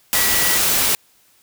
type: tone in noise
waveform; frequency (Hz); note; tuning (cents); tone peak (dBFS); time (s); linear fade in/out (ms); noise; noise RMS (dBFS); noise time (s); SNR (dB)
sine; 1943; B6; -29; -24; 0.15-0.57; 0; white; -17; 0.13-0.95; -10
effects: white hiss -56 dBFS RMS until 1.42 s